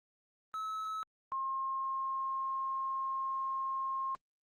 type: tone pair in turn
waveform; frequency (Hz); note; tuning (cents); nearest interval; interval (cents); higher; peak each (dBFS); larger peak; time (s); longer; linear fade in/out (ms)
triangle / sine; 1295 / 1068.6; E6 / C6; -31 / +36; minor third; 333; first; -34 / -33; second; 0.54-1.03 / 1.32-4.15; second; 0
effects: Opus 24 kbps